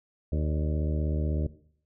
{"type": "harmonic tone with a mistuned harmonic", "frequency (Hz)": 76.2, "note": "D#2", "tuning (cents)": -36, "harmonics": [1, 2, 3, 4, 5, 6, 7, 8], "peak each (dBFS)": [-26, -32, -36, -38, -40, -42, -43, -44], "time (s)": [0.32, 1.47], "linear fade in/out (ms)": 5, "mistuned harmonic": 7, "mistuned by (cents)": 69, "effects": ["noise-tail reverb RT60 0.6 s tail -17 dB re dry"]}